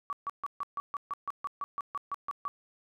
sine tone bursts, 1139 Hz, C#6, 47 cents sharp, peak -31 dBFS, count 15, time 0.1-2.48 s, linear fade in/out 0 ms, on 28 ms, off 140 ms, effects none

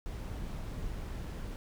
brown noise, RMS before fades -39 dBFS, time 0.06-1.56 s, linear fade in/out 0 ms, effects none

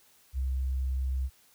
sine tone, 65.41 Hz, C2, in tune, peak -27 dBFS, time 0.33-1.3 s, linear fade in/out 50 ms, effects white hiss -62 dBFS RMS until 1.54 s

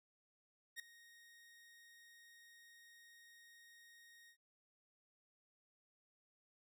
sawtooth tone with ADSR envelope, 1864.7 Hz, A#6, in tune, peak -39 dBFS, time 0.76-4.37 s, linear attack 37 ms, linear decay 3 ms, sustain -19 dB, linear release 82 ms, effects none

